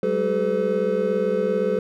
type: tone cluster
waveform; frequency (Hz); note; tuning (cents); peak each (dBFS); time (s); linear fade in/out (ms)
triangle; 189.1 / 206.7 / 384.7 / 432.4 / 506; F#3 / G#3 / G4 / A4 / B4; +38 / -8 / -33 / -30 / +42; -26 / -29 / -27 / -21 / -22; 0.03-1.79; 2
effects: none